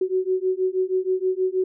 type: beating tone pair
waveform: sine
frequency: 370 / 376.3 Hz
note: F#4 / F#4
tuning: 0 / +29 cents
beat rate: 6.3 Hz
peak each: -23 dBFS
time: 0.01-1.64 s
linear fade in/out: 5 ms
effects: none